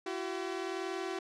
sawtooth tone pair together, 339.1 / 380 Hz, E4 / F#4, +49 / +46 cents, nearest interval major second, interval 197 cents, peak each -35 / -33 dBFS, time 0.06-1.19 s, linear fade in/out 5 ms, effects low-pass 6000 Hz 12 dB/octave

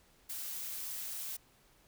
blue noise, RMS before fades -41 dBFS, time 0.29-1.37 s, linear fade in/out 10 ms, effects pink hiss -66 dBFS RMS until 1.87 s

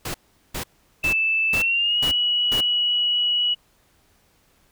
pink noise bursts, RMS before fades -29 dBFS, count 6, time 0.05-2.608 s, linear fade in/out 5 ms, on 93 ms, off 400 ms
sine tone with pitch glide, 2637 to 2926 Hz, E7 to F#7, 0 to -20 cents, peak -18 dBFS, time 1.03-3.55 s, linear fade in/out 20 ms, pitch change +180 cents, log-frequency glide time 1.53-2.02 s
effects pink hiss -61 dBFS RMS until 4.71 s

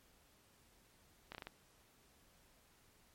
slowing click train, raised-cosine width 0.3 ms, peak -30 dBFS, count 5, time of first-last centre 1.32-1.47 s, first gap 28 ms, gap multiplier 1.2, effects pink hiss -69 dBFS RMS until 3.14 s + MP3 64 kbps

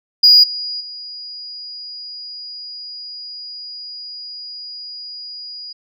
sine tone with level steps, 4888 Hz, D#8, 32 cents flat, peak -4 / -22 / -29 dBFS, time 0.23-5.73 s, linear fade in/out 10 ms, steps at 0.43 / 0.8 s, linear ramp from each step 10 ms, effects tanh soft clip ceiling -1 dBFS

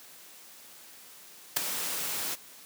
white noise with ADSR envelope, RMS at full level -22 dBFS, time 1.56-2.36 s, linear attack 10 ms, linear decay 6 ms, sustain -11 dB, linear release 27 ms, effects white hiss -51 dBFS RMS until 2.65 s + high-pass 150 Hz 12 dB/octave

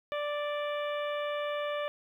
harmonic tone, 587.3 Hz, D5, in tune, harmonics 1 / 2 / 3 / 4 / 5 / 6, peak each -32 / -38 / -42 / -44 / -46 / -48 dBFS, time 0.12-1.88 s, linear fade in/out 0 ms, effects 11-bit

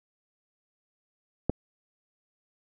clicks, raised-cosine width 2 ms, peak -10 / -27 dBFS, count 2, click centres 1.496 / 1.5 s, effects none

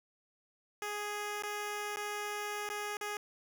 10% pulse tone with dropouts, 415.3 Hz, G#4, in tune, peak -28 dBFS, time 0.82-3.17 s, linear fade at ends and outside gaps 1 ms, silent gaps 1.423-1.435 / 1.961-1.97 / 2.691-2.7 / 2.97-3.011 s, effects none

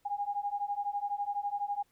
sine beating tone pair, 808 / 820 Hz, G#5 / G#5, -48 / -22 cents, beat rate 12 Hz, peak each -35 / -34 dBFS, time 0.05-1.83 s, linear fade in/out 10 ms, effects pink hiss -72 dBFS RMS until 1.91 s

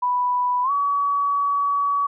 sine tone with pitch glide, 987.8 to 1134.7 Hz, B5 to C#6, 0 to +40 cents, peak -18 dBFS, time 0.02-2.07 s, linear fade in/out 10 ms, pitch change +240 cents, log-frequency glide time 0.63-0.71 s, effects none

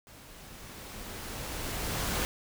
pink noise with level ramp, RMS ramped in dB -52 to -30 dBFS, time 0.07-2.25 s, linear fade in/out 0 ms, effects none

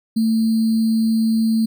sine tone with sample-and-hold, 223.4 Hz, A3, 27 cents sharp, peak -14 dBFS, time 0.16-1.66 s, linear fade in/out 10 ms, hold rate 4410 Hz, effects none

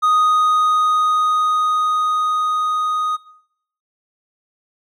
triangle tone with level ramp, 1244.5 Hz, D#6, in tune, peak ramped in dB -10 to -16 dBFS, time 0.02-3.17 s, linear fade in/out 20 ms, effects noise-tail reverb RT60 0.7 s tail -18 dB re dry

